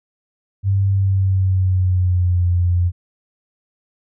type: tone with pitch glide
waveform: sine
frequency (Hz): 98 to 88.32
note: G2 to F2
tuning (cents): 0 to +20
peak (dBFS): -13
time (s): 0.63-2.92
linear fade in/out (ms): 50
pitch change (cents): -180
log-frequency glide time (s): 0.9-2.47
effects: none